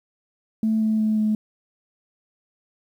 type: tone with pitch steps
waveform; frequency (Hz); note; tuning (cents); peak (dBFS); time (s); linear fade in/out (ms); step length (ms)
sine; 220 / 218.2 / 216.5 / 214.7; A3 / A3 / A3 / A3; 0 / -14 / -28 / -42; -17; 0.63-1.35; 2; 180
effects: tanh soft clip ceiling -13 dBFS + 9-bit